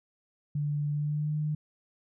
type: tone with pitch glide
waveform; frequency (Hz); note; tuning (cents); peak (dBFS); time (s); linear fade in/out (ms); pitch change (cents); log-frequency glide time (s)
sine; 146.83 to 151.57; D3 to D#3; 0 to -45; -27; 0.55-1.55; 5; +55; 0.91-1.34
effects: none